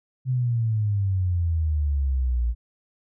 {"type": "exponential sweep", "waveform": "sine", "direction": "down", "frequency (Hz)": [130.81, 56.9], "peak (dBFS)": -20, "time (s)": [0.25, 2.55], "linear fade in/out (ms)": 50, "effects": []}